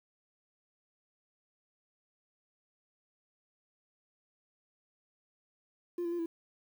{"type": "tone with pitch steps", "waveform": "triangle", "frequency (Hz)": [349.6, 340.3, 346.5, 332], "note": ["F4", "F4", "F4", "E4"], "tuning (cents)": [2, -45, -14, 12], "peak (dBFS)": -29, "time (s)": [5.98, 6.26], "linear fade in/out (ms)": 5, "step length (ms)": 70, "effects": ["tanh soft clip ceiling -28 dBFS", "10-bit"]}